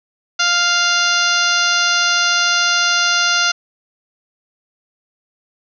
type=harmonic tone with a mistuned harmonic; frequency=698.5 Hz; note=F5; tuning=in tune; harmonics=1 / 2 / 3 / 4 / 5 / 6 / 7 / 8 / 9; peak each=-27 / -16 / -26 / -21 / -23 / -23 / -22 / -26 / -25 dBFS; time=0.39-3.52 s; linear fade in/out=10 ms; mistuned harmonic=8; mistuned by=+23 cents; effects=none